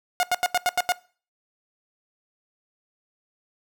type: tone bursts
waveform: sawtooth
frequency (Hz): 719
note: F#5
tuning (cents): -50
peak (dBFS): -15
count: 7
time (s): 0.2-0.921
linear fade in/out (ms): 0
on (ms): 31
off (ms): 84
effects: noise-tail reverb RT60 0.4 s tail -21 dB re dry